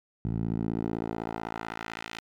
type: tone with band-pass filter sweep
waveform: 10% pulse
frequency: 55.8 Hz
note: A1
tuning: 25 cents sharp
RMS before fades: -33 dBFS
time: 0.25-2.2 s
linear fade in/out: 0 ms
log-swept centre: 120 to 3000 Hz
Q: 1
effects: none